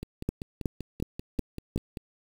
two click trains, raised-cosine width 3 ms, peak -14 / -23 dBFS, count 5 / 11, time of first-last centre 0.29-1.761 / 0.03-1.972 s, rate 2.72 / 5.15 Hz, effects 7-bit

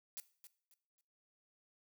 blue noise with echo, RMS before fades -45 dBFS, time 0.17-0.2 s, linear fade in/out 0 ms, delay 270 ms, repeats 3, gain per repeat -11 dB, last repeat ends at 1.01 s, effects noise-tail reverb RT60 0.5 s tail -17 dB re dry

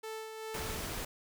sawtooth tone with tremolo, 440 Hz, A4, in tune, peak -35 dBFS, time 0.03-0.77 s, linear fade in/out 10 ms, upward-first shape sine, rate 2.6 Hz, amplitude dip 40%
pink noise, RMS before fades -39 dBFS, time 0.54-1.05 s, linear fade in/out 5 ms
effects none

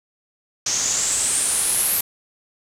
white noise with low-pass filter sweep, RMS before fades -21 dBFS, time 0.66-2.01 s, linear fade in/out 5 ms, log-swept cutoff 6100 to 12000 Hz, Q 6.2, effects none

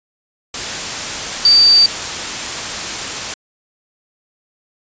sine tone in noise, 4634 Hz, D8, 24 cents flat, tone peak -6 dBFS, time 1.45-1.86 s, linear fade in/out 2 ms, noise white, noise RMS -22 dBFS, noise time 0.54-3.34 s, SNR +13 dB, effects resampled to 16000 Hz

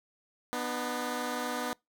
10% pulse tone pair together, 246.9 / 302.7 Hz, B3 / D#4, 0 / -48 cents, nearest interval major third, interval 352 cents, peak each -25 / -29 dBFS, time 0.53-1.73 s, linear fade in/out 0 ms, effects noise-tail reverb RT60 0.2 s tail -26 dB re dry

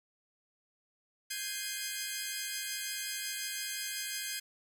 10% pulse chord, Ab major seventh, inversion third, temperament equal, 1568 / 1661.2 / 2093 / 2489 Hz, G6 / Ab6 / C7 / Eb7, 0 / 0 / 0 / 0 cents, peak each -33 dBFS, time 1.3-4.4 s, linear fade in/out 10 ms, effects none

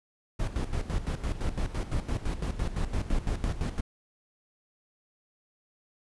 brown noise with tremolo, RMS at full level -28 dBFS, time 0.39-3.81 s, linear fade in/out 10 ms, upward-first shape square, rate 5.9 Hz, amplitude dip 70%, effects resampled to 24000 Hz

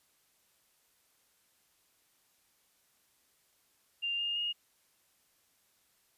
sine tone with pitch steps, 2794 / 2825 / 2856 Hz, F7 / F7 / F7, 0 / +19 / +38 cents, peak -31 dBFS, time 4.02-4.53 s, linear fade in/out 20 ms, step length 170 ms, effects white hiss -71 dBFS RMS until 6.17 s + resampled to 32000 Hz

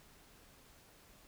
silence, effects pink hiss -62 dBFS RMS until 1.27 s

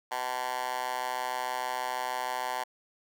10% pulse tone with high-pass filter, 126.4 Hz, B2, 41 cents sharp, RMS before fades -33 dBFS, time 0.11-2.64 s, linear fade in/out 10 ms, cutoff 920 Hz, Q 3.3, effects none

